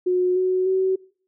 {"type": "tone with pitch steps", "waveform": "sine", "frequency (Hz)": [363.3, 370.5, 377.9], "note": ["F#4", "F#4", "F#4"], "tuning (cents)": [-32, 2, 37], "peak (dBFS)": -17, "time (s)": [0.06, 0.96], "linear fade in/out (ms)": 10, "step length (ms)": 300, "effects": ["noise-tail reverb RT60 0.5 s tail -24 dB re dry"]}